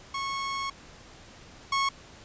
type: tone pair in turn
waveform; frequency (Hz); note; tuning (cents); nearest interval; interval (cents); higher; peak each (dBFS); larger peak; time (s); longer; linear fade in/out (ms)
sawtooth; 1098 / 1098; C#6 / C#6; -17 / -17; unison; 0; neither; -26 / -20; second; 0.14-0.7 / 1.72-1.89; first; 5
effects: pink hiss -50 dBFS RMS until 2.24 s + resampled to 16000 Hz